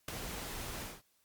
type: noise with ADSR envelope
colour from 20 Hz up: pink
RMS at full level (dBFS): -35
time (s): 0.08-1.02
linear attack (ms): 5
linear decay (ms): 4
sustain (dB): -7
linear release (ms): 200
effects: white hiss -73 dBFS RMS until 1.24 s + Opus 48 kbps